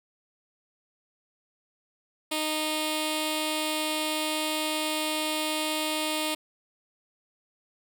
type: tone with notch filter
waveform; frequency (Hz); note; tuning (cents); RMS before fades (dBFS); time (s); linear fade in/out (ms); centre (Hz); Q
5% pulse; 309.4; D#4; -10; -29; 2.31-6.35; 10; 1600; 1.1
effects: none